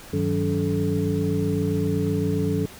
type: tone cluster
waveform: sine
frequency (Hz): 99.1 / 157.5 / 185.2 / 283.2 / 432.9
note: G2 / D#3 / F#3 / C#4 / A4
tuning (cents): +19 / +21 / +2 / +37 / -28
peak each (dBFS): -27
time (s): 0.13-2.66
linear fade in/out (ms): 5
effects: pink hiss -43 dBFS RMS until 2.79 s